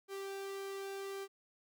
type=tone with flanger; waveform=sawtooth; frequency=392 Hz; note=G4; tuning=in tune; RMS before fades=-43 dBFS; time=0.08-1.28 s; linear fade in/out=50 ms; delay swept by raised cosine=1.1 to 1.6 ms; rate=1.8 Hz; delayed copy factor=-0.5; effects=none